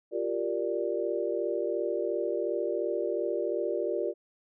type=chord; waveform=sine; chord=G minor seventh; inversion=third; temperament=equal; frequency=349.2 / 392 / 466.2 / 587.3 Hz; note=F4 / G4 / Bb4 / D5; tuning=0 / 0 / 0 / 0 cents; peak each=-33 dBFS; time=0.11-4.14 s; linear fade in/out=50 ms; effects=none